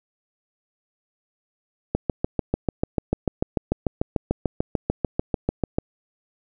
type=click train; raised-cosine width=2 ms; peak=-7 dBFS; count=27; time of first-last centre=1.95-5.785 s; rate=6.78 Hz; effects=none